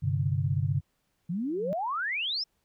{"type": "chord", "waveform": "sine", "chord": "G suspended fourth", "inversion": "none", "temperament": "equal", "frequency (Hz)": [98, 130.81, 146.83], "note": ["G2", "C3", "D3"], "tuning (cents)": [0, 0, 0], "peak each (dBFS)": -29, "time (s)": [0.02, 0.81], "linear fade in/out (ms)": 20}
{"type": "tone with exponential growth", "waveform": "sine", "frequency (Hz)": 180, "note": "F#3", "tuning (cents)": -47, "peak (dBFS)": -30, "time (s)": [1.29, 1.73], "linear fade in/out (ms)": 0, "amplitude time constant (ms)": 94}
{"type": "exponential sweep", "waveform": "sine", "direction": "up", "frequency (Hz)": [160.1, 5480], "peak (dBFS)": -28, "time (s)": [1.29, 2.44], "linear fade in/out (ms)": 10}
{"effects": ["pink hiss -75 dBFS RMS until 2.64 s"]}